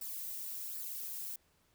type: noise with flanger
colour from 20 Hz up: violet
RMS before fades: -42 dBFS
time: 0.01-1.36 s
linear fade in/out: 5 ms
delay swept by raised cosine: 0.31 to 2.41 ms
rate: 1.3 Hz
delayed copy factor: -0.5
effects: pink hiss -72 dBFS RMS until 1.74 s